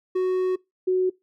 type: tone pair in turn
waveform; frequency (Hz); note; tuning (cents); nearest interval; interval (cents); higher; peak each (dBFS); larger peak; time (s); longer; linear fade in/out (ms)
triangle / sine; 370 / 370; F#4 / F#4; 0 / 0; unison; 0; neither; -18; neither; 0.15-0.56 / 0.87-1.1; first; 10
effects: noise-tail reverb RT60 0.2 s tail -23 dB re dry